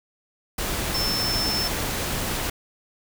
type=tone in noise; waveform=sine; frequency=5310 Hz; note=E8; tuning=12 cents sharp; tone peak=-24 dBFS; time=0.94-1.68 s; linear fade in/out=5 ms; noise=pink; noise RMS=-27 dBFS; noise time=0.58-2.5 s; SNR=0 dB; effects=none